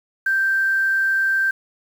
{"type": "tone with quantisation", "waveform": "sine", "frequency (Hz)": 1568, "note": "G6", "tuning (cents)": 0, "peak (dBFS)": -16, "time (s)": [0.26, 1.51], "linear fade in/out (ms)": 5, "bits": 7, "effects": []}